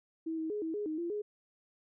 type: tone with pitch steps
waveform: sine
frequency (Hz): 323.7 / 318.9 / 418.8 / 323 / 415.8 / 311.9 / 342.2 / 417.5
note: E4 / D#4 / G#4 / E4 / G#4 / D#4 / F4 / G#4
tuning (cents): -31 / +43 / +15 / -35 / +2 / +4 / -35 / +9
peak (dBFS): -33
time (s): 0.26-1.22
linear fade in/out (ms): 10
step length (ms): 120
effects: none